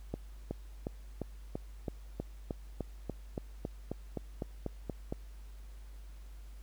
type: accelerating click train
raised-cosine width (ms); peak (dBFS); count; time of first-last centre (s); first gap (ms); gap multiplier
2; -22; 18; 0.14-5.125; 370; 0.97
effects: added 50 Hz sine -46 dBFS peak until 6.62 s + pink hiss -64 dBFS RMS until 6.62 s